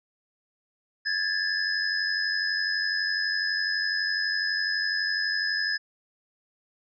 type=tone cluster; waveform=sine; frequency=1657 / 1749 / 5070 Hz; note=G#6 / A6 / D#8; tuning=-4 / -11 / +32 cents; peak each=-29 dBFS; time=1.05-5.78 s; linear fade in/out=20 ms; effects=none